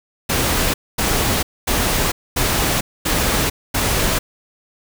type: noise bursts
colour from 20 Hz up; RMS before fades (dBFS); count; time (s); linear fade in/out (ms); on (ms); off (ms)
pink; -18; 6; 0.29-4.19; 10; 450; 240
effects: none